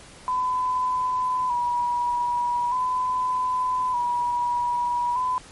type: tone with vibrato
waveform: sine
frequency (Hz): 987.8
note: B5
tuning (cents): 0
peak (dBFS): -21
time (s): 0.28-5.38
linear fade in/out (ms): 0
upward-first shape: square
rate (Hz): 0.41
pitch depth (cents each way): 36
effects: pink hiss -46 dBFS RMS until 5.51 s + MP3 48 kbps